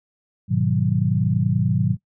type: chord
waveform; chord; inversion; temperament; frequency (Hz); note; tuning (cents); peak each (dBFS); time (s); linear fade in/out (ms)
sine; G# minor seventh; none; equal with one note detuned; 103.83 / 124.11 / 155.56 / 185; G#2 / B2 / D#3 / F#3; 0 / +9 / 0 / 0; -23 / -22 / -23 / -22; 0.48-1.97; 50
effects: noise-tail reverb RT60 0.1 s tail -19 dB re dry